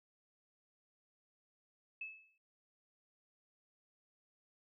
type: tone with exponential decay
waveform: sine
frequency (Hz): 2605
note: E7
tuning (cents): -21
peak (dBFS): -39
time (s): 2.01-2.38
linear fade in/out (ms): 5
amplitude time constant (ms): 79
effects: none